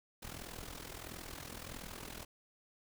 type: noise with amplitude modulation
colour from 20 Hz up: pink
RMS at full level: -44 dBFS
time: 0.22-2.25 s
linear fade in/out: 10 ms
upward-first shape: sine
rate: 41.5 Hz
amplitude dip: 75%
effects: none